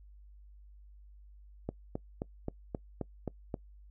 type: click train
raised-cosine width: 2 ms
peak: -21 dBFS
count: 8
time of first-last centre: 1.69-3.542 s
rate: 3.78 Hz
effects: noise-tail reverb RT60 0.1 s tail -23 dB re dry + added 50 Hz sine -52 dBFS peak until 3.9 s